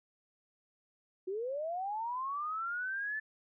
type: linear sweep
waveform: sine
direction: up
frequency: 360 to 1760 Hz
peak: -34 dBFS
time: 1.27-3.2 s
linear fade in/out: 10 ms
effects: none